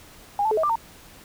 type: tone with pitch steps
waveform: sine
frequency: 814 / 877 / 430.2 / 639 / 1186 / 912 Hz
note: G#5 / A5 / A4 / D#5 / D6 / A#5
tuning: -35 / -6 / -39 / +46 / +17 / -38 cents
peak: -19 dBFS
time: 0.39-0.756 s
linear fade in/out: 2 ms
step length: 61 ms
effects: pink hiss -48 dBFS RMS until 1.24 s